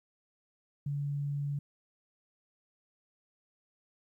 sine tone, 143 Hz, D3, 46 cents flat, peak -31 dBFS, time 0.86-1.59 s, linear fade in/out 5 ms, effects 12-bit

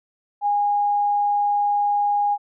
sine tone, 820 Hz, G#5, 22 cents flat, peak -17 dBFS, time 0.41-2.38 s, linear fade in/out 50 ms, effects none

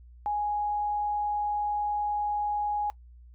sine tone, 830.6 Hz, G#5, in tune, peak -26 dBFS, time 0.26-2.9 s, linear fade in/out 0 ms, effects noise-tail reverb RT60 0.1 s tail -20 dB re dry + added 60 Hz sine -48 dBFS peak until 3.34 s

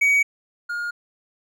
triangle tone pair in turn, 2259 / 1423.1 Hz, C#7 / F6, +32 / +32 cents, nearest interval minor sixth, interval 800 cents, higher first, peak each -13 / -23 dBFS, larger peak first, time 0.01-0.23 / 0.69-0.91 s, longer neither, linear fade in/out 10 ms, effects none

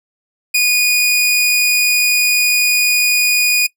sawtooth tone, 2462 Hz, D#7, 19 cents flat, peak -7 dBFS, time 0.54-3.67 s, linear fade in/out 10 ms, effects noise-tail reverb RT60 0.1 s tail -21 dB re dry

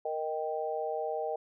sine chord, Eb major, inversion second, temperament equal, 466.2 / 622.3 / 784 Hz, Bb4 / Eb5 / G5, 0 / 0 / 0 cents, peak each -35 / -35 / -36 dBFS, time 0.05-1.36 s, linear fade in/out 5 ms, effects none

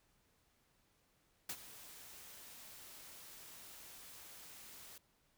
white noise with ADSR envelope, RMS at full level -40 dBFS, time 1.49-4.98 s, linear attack 7 ms, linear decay 55 ms, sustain -15 dB, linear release 4 ms, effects pink hiss -75 dBFS RMS until 5.37 s

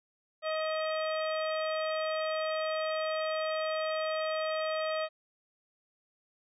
harmonic tone, 629 Hz, D#5, 19 cents sharp, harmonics 1 / 2 / 3 / 4 / 5 / 6 / 7, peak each -31 / -37 / -41 / -43 / -45 / -47 / -48 dBFS, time 0.42-5.09 s, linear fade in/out 50 ms, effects none

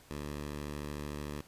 10% pulse tone, 73.42 Hz, D2, in tune, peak -30 dBFS, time 0.11-1.41 s, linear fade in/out 0 ms, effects pink hiss -59 dBFS RMS until 1.47 s + resampled to 32000 Hz

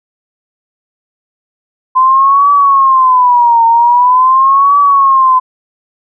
sine tone with vibrato, 1025 Hz, C6, 36 cents flat, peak -4 dBFS, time 1.95-5.4 s, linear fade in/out 20 ms, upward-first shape triangle, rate 0.44 Hz, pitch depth 200 cents each way, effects none

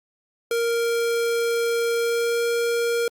square tone with pitch glide, 466.2 to 469.2 Hz, A#4 to A#4, 0 to +11 cents, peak -21 dBFS, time 0.51-3.08 s, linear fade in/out 2 ms, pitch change +11 cents, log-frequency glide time 1.97-2.45 s, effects Opus 48 kbps

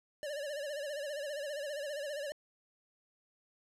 square tone with vibrato, 580 Hz, D5, 22 cents flat, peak -38 dBFS, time 0.23-2.32 s, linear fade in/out 0 ms, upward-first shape sine, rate 15 Hz, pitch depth 88 cents each way, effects low-pass 11000 Hz 12 dB/octave + 13-bit

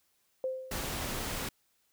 sine tone with exponential decay, 520 Hz, C5, 11 cents flat, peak -28 dBFS, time 0.44-1.04 s, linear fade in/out 1 ms, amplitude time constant 130 ms
pink noise, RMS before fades -36 dBFS, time 0.71-1.49 s, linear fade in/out 5 ms
effects white hiss -73 dBFS RMS until 1.92 s

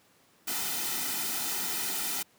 white noise with comb filter, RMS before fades -32 dBFS, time 0.47-2.23 s, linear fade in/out 10 ms, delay 1.8 ms, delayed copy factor -0.7, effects pink hiss -63 dBFS RMS until 2.38 s + high-pass 150 Hz 12 dB/octave

